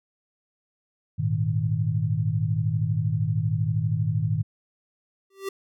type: chord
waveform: sine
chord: Ab suspended second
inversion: none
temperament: equal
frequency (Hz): 103.83 / 116.54 / 155.56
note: Ab2 / Bb2 / Eb3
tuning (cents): 0 / 0 / 0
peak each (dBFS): -26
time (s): 1.18-4.43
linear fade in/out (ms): 20
type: tone with exponential growth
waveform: square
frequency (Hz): 390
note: G4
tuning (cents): -9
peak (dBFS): -26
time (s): 5.3-5.49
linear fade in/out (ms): 5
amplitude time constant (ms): 40
effects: none